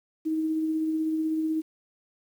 sine tone with tremolo, 316.1 Hz, D#4, 27 cents sharp, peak -23 dBFS, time 0.25-1.62 s, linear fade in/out 20 ms, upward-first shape sine, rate 16 Hz, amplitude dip 25%, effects 9-bit

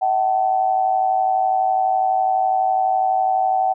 sine tone with amplitude modulation, 758 Hz, F#5, 42 cents sharp, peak -12 dBFS, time 0.01-3.74 s, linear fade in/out 20 ms, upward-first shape sine, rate 112 Hz, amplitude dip 70%, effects none

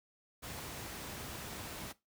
pink noise, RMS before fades -44 dBFS, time 0.42-1.93 s, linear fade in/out 20 ms, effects noise-tail reverb RT60 0.2 s tail -18 dB re dry + high-pass 60 Hz 12 dB/octave

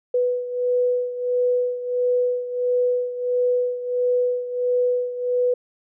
sine beating tone pair, 493.9 / 495.4 Hz, B4 / B4, 0 / +5 cents, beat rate 1.5 Hz, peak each -20 / -25 dBFS, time 0.14-5.54 s, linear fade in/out 5 ms, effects none

